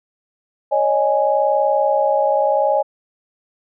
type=chord; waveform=sine; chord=C# suspended second; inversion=none; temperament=equal with one note detuned; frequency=554.4 / 615.1 / 830.6 Hz; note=C#5 / D#5 / G#5; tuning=0 / -20 / 0 cents; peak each=-18 dBFS; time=0.71-2.83 s; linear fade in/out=20 ms; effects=none